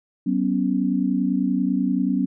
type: chord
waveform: sine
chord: F# suspended fourth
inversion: none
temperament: equal with one note detuned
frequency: 189.43 / 246.9 / 277.2 Hz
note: F#3 / B3 / C#4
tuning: +41 / 0 / 0 cents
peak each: -23 dBFS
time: 0.26-2.26 s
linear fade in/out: 10 ms
effects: none